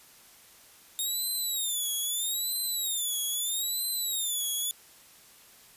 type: tone with vibrato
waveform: 5% pulse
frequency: 3685 Hz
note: A#7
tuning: 21 cents flat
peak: -21 dBFS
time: 0.99-4.71 s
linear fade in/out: 0 ms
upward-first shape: sine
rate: 0.78 Hz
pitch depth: 170 cents each way
effects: white hiss -55 dBFS RMS until 5.76 s + resampled to 32000 Hz